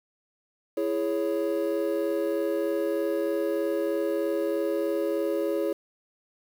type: chord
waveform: triangle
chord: C# minor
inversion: first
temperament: just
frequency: 332.6 / 415.8 / 554.4 Hz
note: E4 / G#4 / C#5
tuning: +16 / +2 / 0 cents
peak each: -27 dBFS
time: 0.77-5.73 s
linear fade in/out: 5 ms
effects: 8-bit